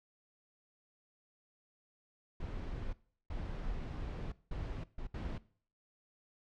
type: noise bursts at uneven times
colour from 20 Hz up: brown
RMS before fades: -40 dBFS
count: 5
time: 2.4-2.93 / 3.3-4.32 / 4.51-4.84 / 4.98-5.07 / 5.14-5.38 s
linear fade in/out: 5 ms
effects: noise-tail reverb RT60 0.5 s tail -20 dB re dry + low-pass 4000 Hz 12 dB/octave